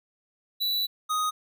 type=tone pair in turn; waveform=square; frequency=3951 / 1247.8 Hz; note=B7 / D#6; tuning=0 / +5 cents; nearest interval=octave + minor sixth; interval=1995 cents; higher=first; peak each=-25 dBFS; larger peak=neither; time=0.6-0.87 / 1.09-1.31 s; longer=first; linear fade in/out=20 ms; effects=none